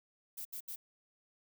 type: noise bursts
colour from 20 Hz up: violet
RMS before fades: -43 dBFS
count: 3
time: 0.37-0.76 s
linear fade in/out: 10 ms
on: 82 ms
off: 72 ms
effects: none